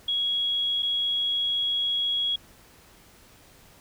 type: tone with dropouts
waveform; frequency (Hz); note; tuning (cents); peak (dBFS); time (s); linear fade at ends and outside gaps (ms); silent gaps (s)
sine; 3322; G#7; 0; -23; 0.08-2.36; 5; 0.824-0.828
effects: pink hiss -54 dBFS RMS until 3.8 s